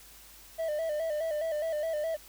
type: tone with vibrato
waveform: triangle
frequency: 626 Hz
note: D#5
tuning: 10 cents sharp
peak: -27 dBFS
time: 0.58-2.17 s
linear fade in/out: 20 ms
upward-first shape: square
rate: 4.8 Hz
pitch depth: 72 cents each way
effects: added 50 Hz sine -59 dBFS peak until 2.28 s + white hiss -53 dBFS RMS until 2.28 s